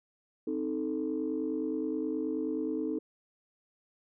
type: chord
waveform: sine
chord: A diminished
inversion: first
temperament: equal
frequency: 261.6 / 311.1 / 440 Hz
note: C4 / Eb4 / A4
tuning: 0 / 0 / 0 cents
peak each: -35 / -32 / -35 dBFS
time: 0.47-2.99 s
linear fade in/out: 5 ms
effects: tanh soft clip ceiling -22 dBFS